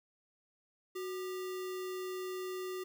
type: tone with sample-and-hold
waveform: sine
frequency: 370 Hz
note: F#4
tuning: in tune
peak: -37 dBFS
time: 0.95-2.84 s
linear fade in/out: 10 ms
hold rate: 1575 Hz
effects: none